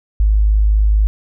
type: tone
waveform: sine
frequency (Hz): 52.2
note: G#1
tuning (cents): +10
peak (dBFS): -9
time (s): 0.2-1.07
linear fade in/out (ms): 0
effects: none